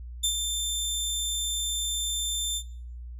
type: tone with ADSR envelope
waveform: 20% pulse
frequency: 3568 Hz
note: A7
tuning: 23 cents sharp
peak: -16 dBFS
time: 0.23-2.63 s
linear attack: 13 ms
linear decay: 81 ms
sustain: -6 dB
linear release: 66 ms
effects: noise-tail reverb RT60 0.6 s tail -19 dB re dry + added 60 Hz sine -37 dBFS peak until 3.19 s